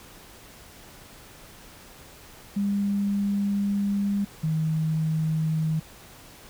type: tone pair in turn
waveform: sine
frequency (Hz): 201.1 / 157.93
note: G3 / D#3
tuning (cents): +44 / +26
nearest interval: major third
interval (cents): 418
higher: first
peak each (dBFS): -22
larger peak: neither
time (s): 2.56-4.25 / 4.43-5.8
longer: first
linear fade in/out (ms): 10
effects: pink hiss -48 dBFS RMS until 6.49 s